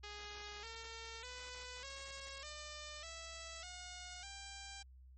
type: tone with pitch steps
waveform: 5% pulse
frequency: 414.5 / 454.6 / 498.7 / 546.9 / 599.9 / 658 / 721.7 / 791.6 Hz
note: G#4 / A#4 / B4 / C#5 / D5 / E5 / F#5 / G5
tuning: -3 / -43 / +17 / -23 / +37 / -3 / -43 / +17 cents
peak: -36 dBFS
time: 0.03-4.83 s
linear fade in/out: 10 ms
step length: 600 ms
effects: added 64 Hz sine -56 dBFS peak until 5.17 s + MP3 32 kbps